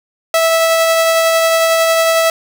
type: tone with tremolo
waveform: sawtooth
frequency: 655 Hz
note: E5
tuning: 11 cents flat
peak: -5 dBFS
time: 0.34-2.3 s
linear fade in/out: 2 ms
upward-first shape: triangle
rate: 11 Hz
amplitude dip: 25%
effects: none